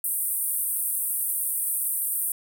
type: band-pass noise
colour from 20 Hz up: pink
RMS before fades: -27 dBFS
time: 0.04-2.32 s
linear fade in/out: 2 ms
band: 8700 to 16000 Hz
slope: 96 dB/octave
effects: none